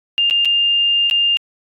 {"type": "tone with dropouts", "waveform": "sine", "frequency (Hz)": 2806, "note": "F7", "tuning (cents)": 8, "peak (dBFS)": -12, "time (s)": [0.18, 1.37], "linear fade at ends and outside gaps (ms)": 0, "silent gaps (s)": [[0.299, 0.309], [0.449, 0.455], [1.099, 1.111]], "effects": ["AAC 48 kbps"]}